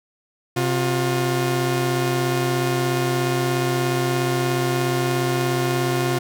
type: tone pair together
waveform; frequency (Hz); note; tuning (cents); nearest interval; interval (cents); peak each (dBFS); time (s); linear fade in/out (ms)
sawtooth; 130.8 / 355.5; C3 / F4; 0 / +31; octave + perfect fourth; 1731; -18; 0.56-6.19; 10
effects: none